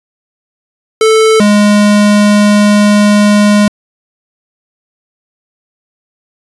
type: tone pair in turn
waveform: square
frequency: 440 / 207.1 Hz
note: A4 / G#3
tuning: 0 / -5 cents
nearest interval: octave + minor second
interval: 1305 cents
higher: first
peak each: -5 dBFS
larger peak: neither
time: 1.01-1.4 / 1.4-3.68 s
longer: second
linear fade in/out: 2 ms
effects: resampled to 24000 Hz